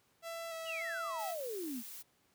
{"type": "tone with vibrato", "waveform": "sawtooth", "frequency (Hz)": 659.3, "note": "E5", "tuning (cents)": 0, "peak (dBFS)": -37, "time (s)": [0.22, 1.35], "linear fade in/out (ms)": 50, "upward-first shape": "square", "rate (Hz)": 1.7, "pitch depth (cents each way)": 18}
{"type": "exponential sweep", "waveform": "sine", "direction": "down", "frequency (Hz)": [3060, 219.7], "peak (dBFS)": -38, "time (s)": [0.65, 1.83], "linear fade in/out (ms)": 50}
{"type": "noise", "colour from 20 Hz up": "blue", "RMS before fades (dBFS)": -48, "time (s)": [1.18, 2.03], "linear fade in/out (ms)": 20}
{"effects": ["pink hiss -72 dBFS RMS until 2.34 s", "high-pass 100 Hz 12 dB/octave"]}